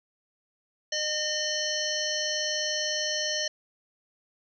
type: harmonic tone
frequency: 609 Hz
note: D#5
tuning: 37 cents flat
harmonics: 1 / 3 / 5 / 7 / 9 / 10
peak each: -34 / -34 / -34 / -34 / -34 / -34 dBFS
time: 0.92-3.48 s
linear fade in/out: 5 ms
effects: none

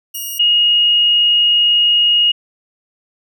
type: tone pair in turn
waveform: 5% pulse / sine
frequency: 2871 / 2871 Hz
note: F7 / F7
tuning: +47 / +47 cents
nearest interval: unison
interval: 0 cents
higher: neither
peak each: -14 / -9 dBFS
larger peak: second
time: 0.14-0.39 / 0.39-2.32 s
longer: second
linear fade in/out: 10 ms
effects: none

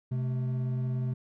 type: tone pair together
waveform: triangle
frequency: 128.1 / 219.1 Hz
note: C3 / A3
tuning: -36 / -7 cents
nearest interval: major sixth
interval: 929 cents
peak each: -26 / -37 dBFS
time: 0.11-1.14 s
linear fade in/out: 10 ms
effects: none

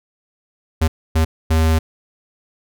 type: tone bursts at uneven times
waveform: square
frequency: 80.1 Hz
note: E2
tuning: 49 cents flat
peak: -13 dBFS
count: 3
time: 0.81-0.88 / 1.15-1.25 / 1.5-1.79 s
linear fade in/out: 10 ms
effects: none

